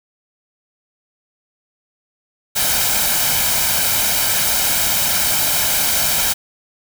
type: noise with comb filter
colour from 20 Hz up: white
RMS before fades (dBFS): -17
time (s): 2.55-6.34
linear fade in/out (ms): 20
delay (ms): 1.3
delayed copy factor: +0.55
effects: none